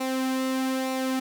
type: tone with flanger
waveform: sawtooth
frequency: 261.6 Hz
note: C4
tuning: in tune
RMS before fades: -27 dBFS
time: 0-1.2 s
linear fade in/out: 10 ms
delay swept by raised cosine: 0.61 to 2.61 ms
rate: 1.1 Hz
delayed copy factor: -0.5
effects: none